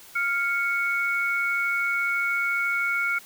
sine tone pair together, 1396.9 / 2217 Hz, F6 / C#7, 0 / 0 cents, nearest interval minor sixth, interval 800 cents, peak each -25 dBFS, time 0.15-3.19 s, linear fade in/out 10 ms, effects white hiss -48 dBFS RMS until 3.25 s

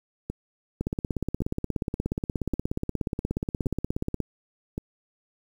two click trains, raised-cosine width 3 ms, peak -14 / -17 dBFS, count 58 / 5, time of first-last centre 0.81-4.203 / 0.3-4.779 s, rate 16.8 / 0.893 Hz, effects 8-bit

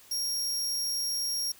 sawtooth tone, 5588 Hz, F8, in tune, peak -26 dBFS, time 0.11-1.52 s, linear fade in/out 5 ms, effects white hiss -55 dBFS RMS until 1.59 s

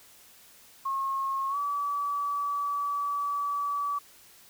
sine tone with pitch glide, 1083 to 1147.4 Hz, C#6 to D6, -41 to -41 cents, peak -27 dBFS, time 0.85-3.99 s, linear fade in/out 10 ms, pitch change +100 cents, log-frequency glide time 1.49-1.57 s, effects white hiss -55 dBFS RMS until 4.49 s

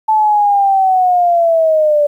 sine linear sweep, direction down, 876 to 580 Hz, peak -8 dBFS, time 0.08-2.07 s, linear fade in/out 10 ms, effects 8-bit

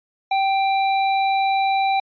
sine tone with sample-and-hold, 778 Hz, G5, 13 cents flat, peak -16 dBFS, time 0.31-2 s, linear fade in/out 5 ms, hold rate 3150 Hz, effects resampled to 11025 Hz

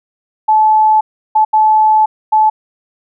sine tone bursts at uneven times, 865 Hz, A5, 30 cents flat, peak -6 dBFS, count 4, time 0.48-1.01 / 1.35-1.45 / 1.53-2.06 / 2.32-2.5 s, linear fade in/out 10 ms, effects none

